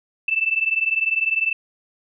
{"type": "tone pair together", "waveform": "sine", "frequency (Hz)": [2637, 2657], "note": ["E7", "E7"], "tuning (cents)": [0, 13], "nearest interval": "unison", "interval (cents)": 13, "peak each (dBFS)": -21, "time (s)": [0.28, 1.53], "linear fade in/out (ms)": 5, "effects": []}